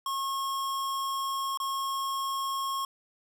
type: tone with dropouts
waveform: square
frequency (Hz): 1086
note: C#6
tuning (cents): -36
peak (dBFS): -30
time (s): 0.06-2.85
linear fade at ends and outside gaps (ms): 2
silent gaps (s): 1.574-1.6
effects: none